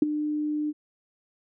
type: tone with ADSR envelope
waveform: sine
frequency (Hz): 300.4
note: D4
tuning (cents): +39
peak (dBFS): -12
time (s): 0.02-0.73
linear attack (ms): 4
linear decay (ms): 15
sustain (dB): -13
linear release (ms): 37
effects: none

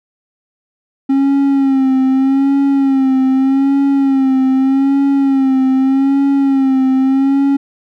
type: tone with vibrato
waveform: triangle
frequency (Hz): 269.9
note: C#4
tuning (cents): -46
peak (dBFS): -7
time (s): 1.09-7.57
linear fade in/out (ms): 10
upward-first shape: sine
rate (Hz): 0.82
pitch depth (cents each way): 49
effects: none

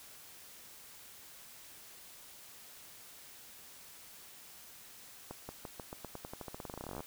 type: accelerating click train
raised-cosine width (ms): 1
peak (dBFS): -28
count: 28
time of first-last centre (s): 5.31-7.005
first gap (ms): 180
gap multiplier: 0.9
effects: white hiss -54 dBFS RMS until 7.06 s

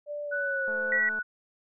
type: tone with pitch glide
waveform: sine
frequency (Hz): 587.3 to 520.2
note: D5 to C5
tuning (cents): 0 to -10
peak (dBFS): -32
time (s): 0.06-1.01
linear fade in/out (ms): 50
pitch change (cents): -210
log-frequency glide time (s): 0.24-0.78
type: tone with vibrato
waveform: sine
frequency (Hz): 1480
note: F#6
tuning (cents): 0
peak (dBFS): -28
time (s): 0.31-1.23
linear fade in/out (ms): 20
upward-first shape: triangle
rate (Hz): 1.8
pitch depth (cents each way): 12
type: click train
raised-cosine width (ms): 1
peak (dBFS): -32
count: 112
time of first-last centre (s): 0.68-1.189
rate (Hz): 218
type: tone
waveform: sine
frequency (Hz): 1938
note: B6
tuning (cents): -33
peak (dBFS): -23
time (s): 0.92-1.09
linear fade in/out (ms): 2
effects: none

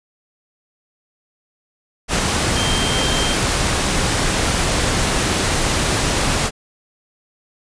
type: tone in noise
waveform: sine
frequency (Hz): 3162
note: G7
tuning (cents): +14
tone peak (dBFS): -23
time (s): 2.54-3.37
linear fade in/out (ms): 50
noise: pink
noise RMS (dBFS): -18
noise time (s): 2.08-6.51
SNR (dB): -8
effects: resampled to 22050 Hz

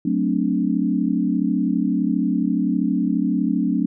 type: chord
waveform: sine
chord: D dominant seventh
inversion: first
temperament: equal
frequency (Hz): 185 / 220 / 261.6 / 293.7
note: F#3 / A3 / C4 / D4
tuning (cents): 0 / 0 / 0 / 0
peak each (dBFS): -23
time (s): 0.05-3.86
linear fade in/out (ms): 5
effects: none

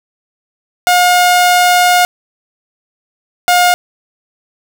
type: tone pair in turn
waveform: sawtooth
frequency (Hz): 716 / 713.4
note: F5 / F5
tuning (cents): +43 / +37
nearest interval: unison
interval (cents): 6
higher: first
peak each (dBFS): -3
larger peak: neither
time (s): 0.87-2.05 / 3.48-3.74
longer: first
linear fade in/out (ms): 0
effects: none

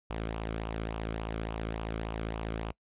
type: tone with flanger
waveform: sawtooth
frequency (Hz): 55.1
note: A1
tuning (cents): +3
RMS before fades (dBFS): -36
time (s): 0.1-2.72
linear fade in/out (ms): 5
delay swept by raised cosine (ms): 0.5 to 1.13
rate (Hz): 3.5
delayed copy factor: -0.5
effects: noise-tail reverb RT60 0.1 s tail -24 dB re dry + resampled to 8000 Hz

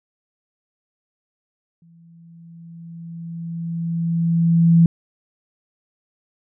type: tone with exponential growth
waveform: sine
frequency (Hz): 167.3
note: E3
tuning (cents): +26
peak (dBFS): -8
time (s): 1.82-4.86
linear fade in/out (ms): 2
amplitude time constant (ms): 660
effects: none

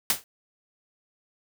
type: noise with exponential decay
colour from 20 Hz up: white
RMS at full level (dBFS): -19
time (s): 0.1-0.24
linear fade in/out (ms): 1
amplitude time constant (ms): 29
effects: none

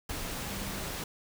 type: tone in noise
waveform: sine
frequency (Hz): 196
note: G3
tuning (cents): 0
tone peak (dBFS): -41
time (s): 0.5-0.79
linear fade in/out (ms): 5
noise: pink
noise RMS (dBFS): -37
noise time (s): 0.09-1.04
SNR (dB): -7
effects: none

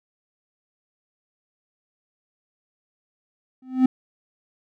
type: tone with exponential growth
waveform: triangle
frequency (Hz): 257.8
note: C4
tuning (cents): -26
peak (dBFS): -8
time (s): 3.62-3.86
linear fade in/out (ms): 5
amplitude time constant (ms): 52
effects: none

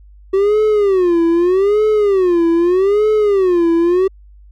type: tone with vibrato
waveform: triangle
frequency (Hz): 378.9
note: F#4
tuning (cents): +41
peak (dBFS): -8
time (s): 0.33-4.08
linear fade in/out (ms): 10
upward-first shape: sine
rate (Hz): 0.81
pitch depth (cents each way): 220
effects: added 50 Hz sine -39 dBFS peak until 4.51 s

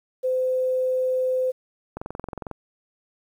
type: tone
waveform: sine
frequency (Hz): 513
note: C5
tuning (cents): -34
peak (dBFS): -20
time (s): 0.23-1.52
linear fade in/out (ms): 20
type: click train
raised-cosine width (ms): 1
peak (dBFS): -18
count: 13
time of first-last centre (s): 1.97-2.513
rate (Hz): 22.1
effects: 9-bit

